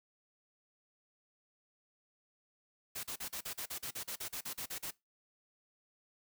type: noise bursts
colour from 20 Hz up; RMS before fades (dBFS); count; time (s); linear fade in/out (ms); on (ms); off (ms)
white; -41; 16; 2.95-4.91; 10; 85; 40
effects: noise-tail reverb RT60 0.2 s tail -21 dB re dry